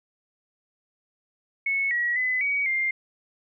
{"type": "tone with pitch steps", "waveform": "sine", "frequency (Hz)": [2201, 1917, 2015, 2260, 2107], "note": ["C#7", "A#6", "B6", "C#7", "C7"], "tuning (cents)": [-13, 48, 34, 33, 12], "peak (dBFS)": -22, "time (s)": [1.66, 2.91], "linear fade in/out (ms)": 5, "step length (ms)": 250, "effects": []}